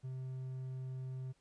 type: tone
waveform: triangle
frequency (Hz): 130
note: C3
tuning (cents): -11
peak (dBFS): -38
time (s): 0.03-1.33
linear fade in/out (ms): 20
effects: pink hiss -75 dBFS RMS until 1.4 s + resampled to 22050 Hz